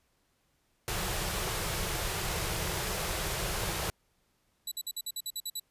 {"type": "band-stop noise", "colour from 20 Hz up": "pink", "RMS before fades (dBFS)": -33, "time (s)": [0.88, 3.9], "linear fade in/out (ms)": 0, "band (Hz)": [200, 320], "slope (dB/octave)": 96}
{"type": "tone bursts", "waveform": "15% pulse", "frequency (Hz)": 3951, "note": "B7", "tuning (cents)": 0, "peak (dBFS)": -26, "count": 10, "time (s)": [4.67, 5.598], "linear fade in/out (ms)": 5, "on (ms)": 46, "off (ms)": 52}
{"effects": ["pink hiss -73 dBFS RMS until 5.7 s", "resampled to 32000 Hz"]}